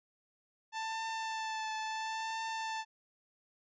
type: tone with vibrato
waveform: sawtooth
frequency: 884 Hz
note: A5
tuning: 8 cents sharp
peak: -32 dBFS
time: 0.72-2.85 s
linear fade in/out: 50 ms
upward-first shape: triangle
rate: 0.73 Hz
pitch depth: 24 cents each way
effects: resampled to 16000 Hz